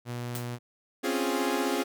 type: tone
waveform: sawtooth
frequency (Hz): 121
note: B2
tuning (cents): -35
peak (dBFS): -29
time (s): 0.05-0.59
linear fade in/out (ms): 50
type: noise with exponential decay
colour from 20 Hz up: white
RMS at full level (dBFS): -35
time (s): 0.35-0.53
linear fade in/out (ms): 1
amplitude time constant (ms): 38
type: chord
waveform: sawtooth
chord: Db major seventh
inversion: third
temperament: equal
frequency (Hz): 261.6 / 277.2 / 349.2 / 415.3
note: C4 / Db4 / F4 / Ab4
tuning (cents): 0 / 0 / 0 / 0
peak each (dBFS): -28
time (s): 1.03-1.84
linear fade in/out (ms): 20
effects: none